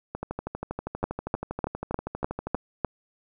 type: two click trains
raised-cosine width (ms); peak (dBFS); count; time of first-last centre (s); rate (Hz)
1; -10 / -17; 7 / 31; 1.04-2.847 / 0.15-2.55; 3.32 / 12.5
effects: none